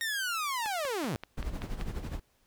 sawtooth linear sweep, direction down, 1864.7 to 94.6 Hz, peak -27 dBFS, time 0.01-1.16 s, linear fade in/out 0 ms
click train, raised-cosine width 0.3 ms, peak -23 dBFS, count 7, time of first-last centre 0.66-1.812 s, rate 5.21 Hz
brown noise with tremolo, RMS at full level -33 dBFS, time 1.37-2.2 s, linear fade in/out 10 ms, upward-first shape sine, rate 12 Hz, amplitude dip 65%
effects pink hiss -70 dBFS RMS until 2.46 s

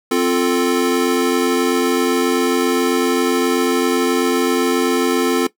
square chord, F major, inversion second, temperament equal, 261.6 / 349.2 / 440 Hz, C4 / F4 / A4, 0 / 0 / 0 cents, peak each -19 dBFS, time 0.11-5.47 s, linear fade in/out 5 ms, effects noise-tail reverb RT60 0.1 s tail -17 dB re dry

